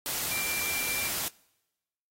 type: tone in noise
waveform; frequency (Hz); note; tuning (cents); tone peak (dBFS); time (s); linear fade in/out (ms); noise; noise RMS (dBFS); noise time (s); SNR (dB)
sine; 2361; D7; +9; -33; 0.31-1.08; 0; white; -32; 0.06-1.28; -4
effects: noise-tail reverb RT60 1.0 s tail -25 dB re dry + AAC 48 kbps